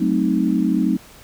sine chord, F# diminished seventh, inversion none, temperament equal with one note detuned, 187.91 / 220 / 261.6 / 311.1 Hz, F#3 / A3 / C4 / Eb4, +27 / 0 / 0 / 0 cents, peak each -21 dBFS, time 0-0.97 s, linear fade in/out 10 ms, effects pink hiss -45 dBFS RMS until 1.23 s

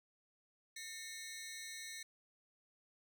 15% pulse ring-modulated tone, 2000 Hz, B6, 21 cents sharp, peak -37 dBFS, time 0.76-2.03 s, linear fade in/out 5 ms, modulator 184 Hz, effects none

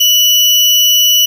sine tone with sample-and-hold, 2960 Hz, F#7, in tune, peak -6 dBFS, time 0-1.26 s, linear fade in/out 10 ms, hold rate 8820 Hz, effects none

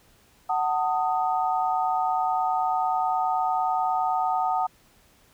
sine chord, D# diminished, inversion first, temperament just, 746.7 / 896 / 1244.5 Hz, F#5 / A5 / D#6, +16 / +31 / 0 cents, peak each -24 / -27 / -29 dBFS, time 0.49-4.67 s, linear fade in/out 10 ms, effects pink hiss -59 dBFS RMS until 5.33 s

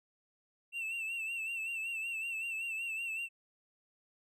triangle tone with vibrato, 2690 Hz, E7, 34 cents sharp, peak -34 dBFS, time 0.72-3.29 s, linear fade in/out 50 ms, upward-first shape sine, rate 5.3 Hz, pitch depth 56 cents each way, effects none

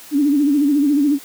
sine tone with vibrato, 287.6 Hz, D4, 36 cents flat, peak -12 dBFS, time 0.11-1.19 s, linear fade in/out 50 ms, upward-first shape sine, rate 14 Hz, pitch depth 89 cents each way, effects white hiss -40 dBFS RMS until 1.24 s + high-pass 100 Hz 12 dB/octave

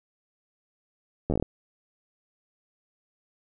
slowing click train, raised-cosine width 2 ms, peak -13 dBFS, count 8, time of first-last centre 1.3-1.426 s, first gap 11 ms, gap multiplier 1.16, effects none

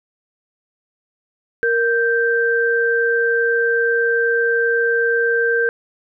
sine tone pair together, 466.4 / 1568 Hz, A#4 / G6, +1 / 0 cents, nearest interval octave + major sixth, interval 2099 cents, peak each -17 dBFS, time 1.63-5.69 s, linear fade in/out 0 ms, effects none

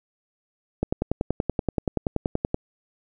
click train, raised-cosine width 2 ms, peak -9 dBFS, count 19, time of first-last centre 0.83-2.544 s, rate 10.5 Hz, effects none

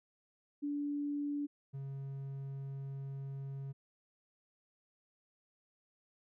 sine / triangle tone pair in turn, 289.4 / 136.97 Hz, D4 / C#3, -25 / -20 cents, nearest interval octave + minor second, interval 1295 cents, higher first, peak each -34 / -38 dBFS, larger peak first, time 0.62-1.47 / 1.73-3.73 s, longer second, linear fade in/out 20 ms, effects none

